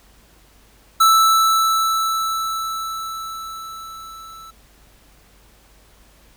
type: tone with level ramp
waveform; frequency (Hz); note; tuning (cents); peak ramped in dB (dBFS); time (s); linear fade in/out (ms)
square; 1318; E6; -1; -10 to -38; 1-4.51; 10
effects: added 50 Hz sine -53 dBFS peak until 6.36 s + pink hiss -53 dBFS RMS until 6.36 s